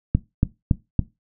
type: click train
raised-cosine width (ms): 5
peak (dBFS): -4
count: 4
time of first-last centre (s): 0.15-0.993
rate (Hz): 3.56
effects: noise-tail reverb RT60 0.2 s tail -17 dB re dry